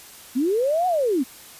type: linear two-way sweep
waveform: sine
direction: up then down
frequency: 233.4 to 749 to 233.4 Hz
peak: -18 dBFS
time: 0.35-1.24 s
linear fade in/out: 20 ms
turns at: 0.87 s
effects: white hiss -44 dBFS RMS until 1.59 s + resampled to 32000 Hz